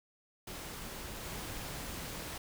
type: noise with level steps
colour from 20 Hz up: pink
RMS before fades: -44 / -42 dBFS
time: 0.47-2.38 s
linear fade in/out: 5 ms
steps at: 1.23 s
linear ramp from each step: 2 ms
effects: none